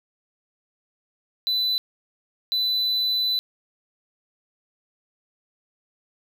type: tone bursts at uneven times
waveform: triangle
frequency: 3997 Hz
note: B7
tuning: 20 cents sharp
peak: -19 dBFS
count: 2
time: 1.47-1.78 / 2.52-3.39 s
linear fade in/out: 0 ms
effects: none